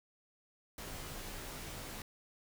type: noise with comb filter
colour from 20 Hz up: pink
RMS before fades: -45 dBFS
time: 0.78-2.02 s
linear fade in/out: 2 ms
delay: 17 ms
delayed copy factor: -0.8
effects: none